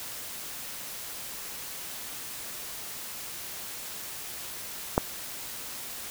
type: click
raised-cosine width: 1 ms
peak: -6 dBFS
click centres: 4.979 s
effects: white hiss -39 dBFS RMS until 6.1 s